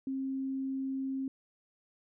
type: tone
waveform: sine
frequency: 267.3 Hz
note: C4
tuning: 37 cents sharp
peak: -32 dBFS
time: 0.07-1.28 s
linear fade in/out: 2 ms
effects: none